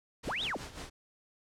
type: noise with tremolo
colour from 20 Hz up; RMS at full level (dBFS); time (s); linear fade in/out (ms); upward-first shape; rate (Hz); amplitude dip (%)
pink; -42; 0.23-0.9; 10; sine; 5.6; 70
type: linear two-way sweep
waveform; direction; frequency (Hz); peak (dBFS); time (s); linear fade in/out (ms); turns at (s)
sine; up then down; 92.5 to 3889 to 92.5; -32; 0.27-0.57; 5; 0.43
effects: low-pass 8000 Hz 12 dB/octave